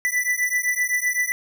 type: beating tone pair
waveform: square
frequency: 1978 / 1985.8 Hz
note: B6 / B6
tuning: +2 / +9 cents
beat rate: 7.8 Hz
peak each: -24 dBFS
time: 0.05-1.32 s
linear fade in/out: 0 ms
effects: none